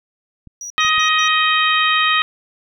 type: clicks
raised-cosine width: 5 ms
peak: -27 dBFS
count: 3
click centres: 0.473 / 0.849 / 0.981 s
type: tone bursts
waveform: triangle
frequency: 5800 Hz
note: F#8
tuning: 35 cents flat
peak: -26 dBFS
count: 4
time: 0.61-1.278 s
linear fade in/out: 2 ms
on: 92 ms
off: 100 ms
type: harmonic tone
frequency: 627 Hz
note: D#5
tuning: 13 cents sharp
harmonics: 2 / 3 / 4 / 5 / 6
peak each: -17 / -19 / -20 / -21 / -22 dBFS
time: 0.78-2.22 s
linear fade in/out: 0 ms
effects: none